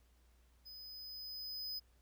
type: tone with level ramp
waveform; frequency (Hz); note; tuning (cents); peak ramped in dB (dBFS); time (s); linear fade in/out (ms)
square; 5020; D#8; +15; -51 to -40; 0.65-1.8; 20
effects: added 60 Hz sine -66 dBFS peak until 2.01 s + pink hiss -75 dBFS RMS until 2.01 s